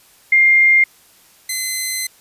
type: tone pair in turn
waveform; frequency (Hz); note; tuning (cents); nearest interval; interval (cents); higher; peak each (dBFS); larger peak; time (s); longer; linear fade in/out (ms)
sine / 10% pulse; 2113 / 2049; C7 / C7; +16 / -37; minor second; 53; first; -8 / -11; first; 0.32-0.84 / 1.49-2.07; second; 5
effects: white hiss -50 dBFS RMS until 2.2 s + resampled to 32000 Hz